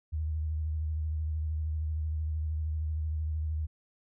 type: tone with vibrato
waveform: sine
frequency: 77.78 Hz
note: D#2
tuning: in tune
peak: -29 dBFS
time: 0.12-3.67 s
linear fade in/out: 20 ms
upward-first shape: sine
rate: 13 Hz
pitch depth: 41 cents each way
effects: none